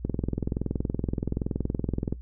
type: click train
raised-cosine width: 3 ms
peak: -14 dBFS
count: 45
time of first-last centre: 0.05-2.125 s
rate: 21.2 Hz
effects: noise-tail reverb RT60 0.1 s tail -19 dB re dry + added 60 Hz sine -38 dBFS peak until 2.21 s